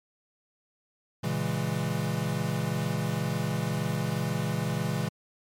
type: chord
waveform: square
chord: A# half-diminished seventh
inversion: none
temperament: equal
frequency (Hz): 116.54 / 138.59 / 164.81 / 207.7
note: A#2 / C#3 / E3 / G#3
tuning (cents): 0 / 0 / 0 / 0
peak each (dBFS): -34 / -33 / -32 / -35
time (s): 1.23-5.09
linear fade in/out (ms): 10
effects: MP3 64 kbps